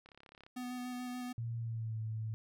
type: click train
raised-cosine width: 0.3 ms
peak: -40 dBFS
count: 15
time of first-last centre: 0.06-0.465 s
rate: 34.6 Hz
type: tone with vibrato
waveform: square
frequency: 248.5 Hz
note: B3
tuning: 11 cents sharp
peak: -40 dBFS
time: 0.56-1.33 s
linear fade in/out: 10 ms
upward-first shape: square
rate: 6.9 Hz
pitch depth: 11 cents each way
type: tone with pitch glide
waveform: sine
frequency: 116.1 to 110.22 Hz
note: A#2 to A2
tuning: -7 to +3 cents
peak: -36 dBFS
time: 1.38-2.34 s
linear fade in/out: 0 ms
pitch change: -90 cents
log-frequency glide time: 1.57-1.98 s
effects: none